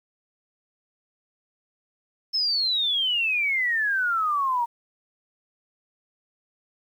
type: exponential sweep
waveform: sine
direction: down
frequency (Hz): 5300 to 926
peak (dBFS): -21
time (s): 2.33-4.66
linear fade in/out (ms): 20
effects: 9-bit